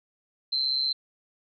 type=tone with amplitude modulation; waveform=sine; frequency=4103 Hz; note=C8; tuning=35 cents flat; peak=-20 dBFS; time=0.52-0.93 s; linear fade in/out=10 ms; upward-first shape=sine; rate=136 Hz; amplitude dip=80%; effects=none